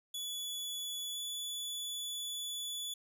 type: tone with pitch glide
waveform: sawtooth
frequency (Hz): 3419 to 3443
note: G#7 to A7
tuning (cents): +50 to -38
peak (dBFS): -35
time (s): 0.14-2.94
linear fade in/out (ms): 5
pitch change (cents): +12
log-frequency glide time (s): 1.12-1.18
effects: none